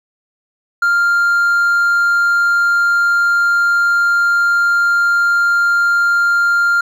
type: tone with hard clipping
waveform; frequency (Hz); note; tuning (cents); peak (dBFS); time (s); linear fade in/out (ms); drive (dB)
triangle; 1396.9; F6; 0; -11; 0.82-6.81; 5; 5
effects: none